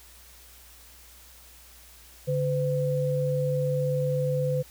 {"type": "tone pair together", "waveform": "sine", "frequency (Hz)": [143.8, 507.7], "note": ["D3", "B4"], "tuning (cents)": [-36, 48], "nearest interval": "octave + minor seventh", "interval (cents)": 2184, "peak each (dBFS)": -26, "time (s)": [2.27, 4.63], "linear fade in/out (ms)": 20, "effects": ["added 60 Hz sine -54 dBFS peak until 4.7 s", "white hiss -52 dBFS RMS until 4.7 s"]}